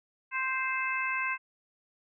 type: harmonic tone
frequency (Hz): 523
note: C5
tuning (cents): -1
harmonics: 2 / 3 / 4 / 5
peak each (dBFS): -34 / -34 / -34 / -34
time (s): 0.31-1.38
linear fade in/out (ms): 50
effects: none